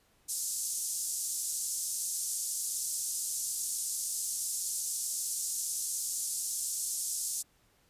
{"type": "band-pass noise", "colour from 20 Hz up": "white", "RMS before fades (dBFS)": -35, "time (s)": [0.28, 7.43], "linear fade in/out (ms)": 20, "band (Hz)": [6100, 10000], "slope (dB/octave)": 24, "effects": ["pink hiss -68 dBFS RMS until 7.89 s", "resampled to 32000 Hz"]}